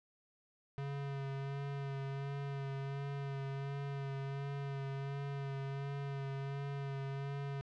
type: tone with vibrato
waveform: square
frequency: 138.59 Hz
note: C#3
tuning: in tune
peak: -39 dBFS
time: 0.78-7.61 s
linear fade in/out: 0 ms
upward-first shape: sine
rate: 1.4 Hz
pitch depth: 23 cents each way
effects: low-pass 3000 Hz 12 dB/octave